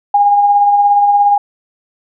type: tone with tremolo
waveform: sine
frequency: 815 Hz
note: G#5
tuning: 33 cents flat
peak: -5 dBFS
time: 0.14-1.38 s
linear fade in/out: 5 ms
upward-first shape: sine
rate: 17 Hz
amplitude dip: 35%
effects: none